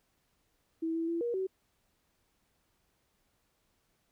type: tone with pitch steps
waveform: sine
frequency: 325.6 / 329.3 / 336.4 / 474.8 / 378.9 Hz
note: E4 / E4 / E4 / A#4 / F#4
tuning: -21 / -2 / +35 / +32 / +41 cents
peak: -30 dBFS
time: 0.82-1.47 s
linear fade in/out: 10 ms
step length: 130 ms
effects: pink hiss -75 dBFS RMS until 4.11 s